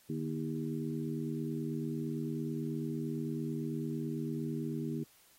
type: harmonic tone with a mistuned harmonic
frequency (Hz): 80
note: D#2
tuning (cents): +49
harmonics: 2 / 3 / 4 / 5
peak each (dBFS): -38 / -38 / -40 / -44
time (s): 0.09-5.04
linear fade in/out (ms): 10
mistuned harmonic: 2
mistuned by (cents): -100
effects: white hiss -64 dBFS RMS until 5.38 s + AAC 48 kbps